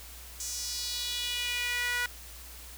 sawtooth tone with high-pass filter sweep, 487.2 Hz, B4, 24 cents flat, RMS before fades -33 dBFS, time 0.4-2.06 s, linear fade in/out 2 ms, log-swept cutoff 6600 to 1600 Hz, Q 2.9, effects added 60 Hz sine -48 dBFS peak until 2.77 s + white hiss -48 dBFS RMS until 2.77 s

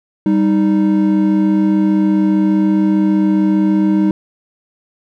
triangle tone pair together, 196 / 311.1 Hz, G3 / D#4, 0 / 0 cents, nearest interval minor sixth, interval 800 cents, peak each -11 dBFS, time 0.26-4.11 s, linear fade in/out 2 ms, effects none

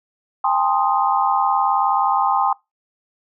sine chord, A half-diminished seventh, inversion third, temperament equal with one note detuned, 800.9 / 880 / 1046.5 / 1244.5 Hz, G5 / A5 / C6 / Eb6, +37 / 0 / 0 / 0 cents, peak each -19 / -23 / -20 / -23 dBFS, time 0.44-2.53 s, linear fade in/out 5 ms, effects noise-tail reverb RT60 0.2 s tail -23 dB re dry

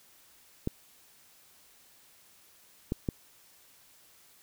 clicks, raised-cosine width 3 ms, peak -16 dBFS, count 3, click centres 0.674 / 2.921 / 3.088 s, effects white hiss -60 dBFS RMS until 4.42 s

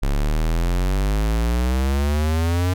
square exponential sweep, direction up, 34 to 92.5 Hz, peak -18 dBFS, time 0.02-2.74 s, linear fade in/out 10 ms, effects none

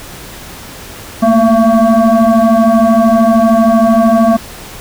sine tone with frequency modulation, 220 Hz, A3, in tune, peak -5 dBFS, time 1.22-4.37 s, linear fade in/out 10 ms, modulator 453 Hz, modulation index 1.5, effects pink hiss -30 dBFS RMS until 4.8 s

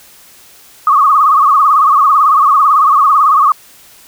sine tone with vibrato, 1174.7 Hz, D6, in tune, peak -5 dBFS, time 0.87-3.52 s, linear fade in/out 2 ms, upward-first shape sine, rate 18 Hz, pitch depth 130 cents each way, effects white hiss -41 dBFS RMS until 4.07 s

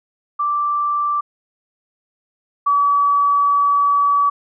sine tone pair in turn, 1172 / 1143.2 Hz, D6 / D6, -4 / -47 cents, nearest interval unison, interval 43 cents, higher first, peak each -16 / -12 dBFS, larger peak second, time 0.39-1.21 / 2.66-4.3 s, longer second, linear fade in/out 10 ms, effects none

